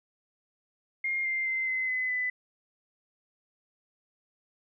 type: tone with pitch steps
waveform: sine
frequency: 2126 / 2100 / 2075 / 2050 / 2025 / 2001 Hz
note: C7 / C7 / C7 / C7 / B6 / B6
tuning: +27 / +6 / -15 / -36 / +43 / +22 cents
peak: -27 dBFS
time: 1.04-2.3 s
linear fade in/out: 5 ms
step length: 210 ms
effects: none